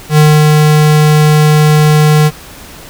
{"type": "tone with ADSR envelope", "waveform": "square", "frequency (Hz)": 152, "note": "D#3", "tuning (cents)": -40, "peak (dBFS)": -3, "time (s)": [0.09, 2.31], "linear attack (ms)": 88, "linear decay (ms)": 250, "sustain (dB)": -2, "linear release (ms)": 43, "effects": ["pink hiss -32 dBFS RMS until 2.89 s"]}